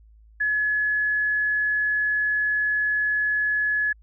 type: tone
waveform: sine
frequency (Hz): 1700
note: G#6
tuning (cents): +40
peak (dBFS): -20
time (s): 0.4-3.93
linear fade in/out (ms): 10
effects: added 54 Hz sine -49 dBFS peak until 4.02 s